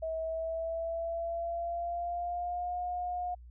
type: tone with pitch glide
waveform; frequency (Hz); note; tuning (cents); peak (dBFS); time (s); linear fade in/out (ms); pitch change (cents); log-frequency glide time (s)
sine; 645 to 715.7; E5 to F5; -38 to +42; -32; 0.02-3.35; 10; +180; 0.19-2.78
effects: added 60 Hz sine -48 dBFS peak until 3.5 s